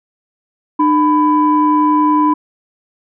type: tone pair together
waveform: sine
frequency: 301.8 / 998 Hz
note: D4 / B5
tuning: +47 / +18 cents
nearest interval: octave + major sixth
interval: 2071 cents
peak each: -11 dBFS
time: 0.79-2.34 s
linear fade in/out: 10 ms
effects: tanh soft clip ceiling -2 dBFS